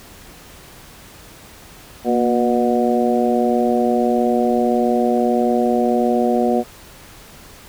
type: harmonic tone with a mistuned harmonic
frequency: 121.6 Hz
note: B2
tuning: 26 cents flat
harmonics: 2 / 3 / 4 / 5 / 6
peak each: -18 / -21 / -21 / -23 / -21 dBFS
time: 2.04-6.64 s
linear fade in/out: 50 ms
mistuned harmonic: 2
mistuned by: -43 cents
effects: pink hiss -42 dBFS RMS until 7.68 s